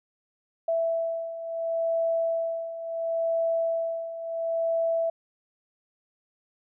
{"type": "beating tone pair", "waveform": "sine", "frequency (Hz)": [661, 661.72], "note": ["E5", "E5"], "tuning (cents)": [5, 6], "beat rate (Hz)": 0.72, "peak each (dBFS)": [-31, -26], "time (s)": [0.68, 5.1], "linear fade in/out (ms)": 5, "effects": []}